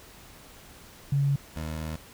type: tone pair in turn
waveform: sine / 20% pulse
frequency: 140.2 / 78.68 Hz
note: C#3 / D#2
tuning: +20 / +20 cents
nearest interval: minor seventh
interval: 1000 cents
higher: first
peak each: -21 / -27 dBFS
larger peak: first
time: 1.12-1.36 / 1.56-1.96 s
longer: second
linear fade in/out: 5 ms
effects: pink hiss -50 dBFS RMS until 2.13 s